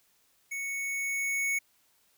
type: tone with level ramp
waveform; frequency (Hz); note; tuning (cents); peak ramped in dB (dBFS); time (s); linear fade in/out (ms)
square; 2217; C#7; 0; -34 to -27; 0.51-1.59; 10
effects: white hiss -68 dBFS RMS until 2.17 s